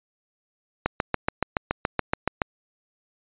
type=click train; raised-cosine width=0.5 ms; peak=-6 dBFS; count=12; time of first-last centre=0.86-2.418 s; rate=7.06 Hz; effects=resampled to 8000 Hz